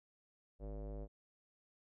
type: tone with low-pass filter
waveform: square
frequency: 51.91 Hz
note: G#1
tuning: in tune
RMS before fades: -45 dBFS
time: 0.59-1.08 s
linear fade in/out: 50 ms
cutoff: 550 Hz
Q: 3
effects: none